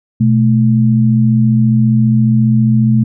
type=tone pair together; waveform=sine; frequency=123.47 / 218.2 Hz; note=B2 / A3; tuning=0 / -14 cents; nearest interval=minor seventh; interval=986 cents; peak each=-10 dBFS; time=0.2-3.04 s; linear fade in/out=10 ms; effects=none